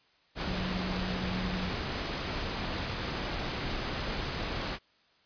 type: tone in noise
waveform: sine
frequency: 183.7 Hz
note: F#3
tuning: 12 cents flat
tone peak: -34 dBFS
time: 0.44-1.72 s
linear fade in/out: 50 ms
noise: pink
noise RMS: -34 dBFS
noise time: 0.35-4.79 s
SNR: -3 dB
effects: white hiss -66 dBFS RMS until 5.25 s + resampled to 11025 Hz